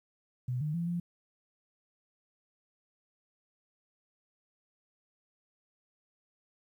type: tone with pitch steps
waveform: sine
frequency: 125.1 / 151.7 / 170 / 173.4 Hz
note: B2 / D#3 / F3 / F3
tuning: +23 / -44 / -46 / -12 cents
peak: -30 dBFS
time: 0.48-1 s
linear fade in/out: 5 ms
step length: 130 ms
effects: 11-bit